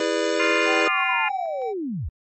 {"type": "chord", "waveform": "square", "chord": "E dominant seventh", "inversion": "none", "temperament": "just", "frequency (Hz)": [329.6, 412, 494.4, 593.3], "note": ["E4", "G#4", "B4", "D5"], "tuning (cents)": [0, -14, 2, 18], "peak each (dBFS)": -27, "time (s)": [0, 0.88], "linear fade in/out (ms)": 2}
{"type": "harmonic tone", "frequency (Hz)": 349.2, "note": "F4", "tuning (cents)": 0, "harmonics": [3, 4, 5, 6, 7, 8], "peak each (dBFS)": [-28, -28, -29, -27, -25, -31], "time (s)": [0.39, 1.29], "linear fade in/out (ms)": 10}
{"type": "tone with tremolo", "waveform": "triangle", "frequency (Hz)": 768, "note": "G5", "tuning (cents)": -36, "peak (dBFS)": -26, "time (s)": [0.65, 1.74], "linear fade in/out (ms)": 50, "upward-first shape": "square", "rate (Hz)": 3.1, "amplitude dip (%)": 35}
{"type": "linear sweep", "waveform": "sine", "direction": "down", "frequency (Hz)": [1244.5, 52.6], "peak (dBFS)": -25, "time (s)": [0.86, 2.09], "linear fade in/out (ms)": 5}
{"effects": ["MP3 32 kbps"]}